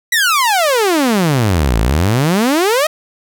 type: exponential two-way sweep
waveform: sawtooth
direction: down then up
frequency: 1989 to 51.91 to 646 Hz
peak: -7 dBFS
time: 0.12-2.87 s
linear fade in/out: 5 ms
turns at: 1.79 s
effects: none